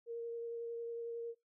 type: tone with vibrato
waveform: sine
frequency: 465.9 Hz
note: A#4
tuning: 1 cent flat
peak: -39 dBFS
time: 0.06-1.35 s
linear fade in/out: 50 ms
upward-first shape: sine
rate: 11 Hz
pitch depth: 10 cents each way
effects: noise-tail reverb RT60 0.2 s tail -22 dB re dry